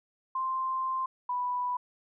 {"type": "tone pair in turn", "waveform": "sine", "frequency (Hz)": [1046.5, 987.8], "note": ["C6", "B5"], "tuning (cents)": [0, 0], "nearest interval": "minor second", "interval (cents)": 100, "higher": "first", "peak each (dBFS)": -28, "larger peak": "neither", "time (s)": [[0.35, 1.06], [1.29, 1.77]], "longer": "first", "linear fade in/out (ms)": 5, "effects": []}